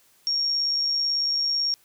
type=tone with amplitude modulation; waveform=sine; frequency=5550 Hz; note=F8; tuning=12 cents flat; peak=-20 dBFS; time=0.27-1.74 s; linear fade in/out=0 ms; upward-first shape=sine; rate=58.1 Hz; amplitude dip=30%; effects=white hiss -60 dBFS RMS until 1.84 s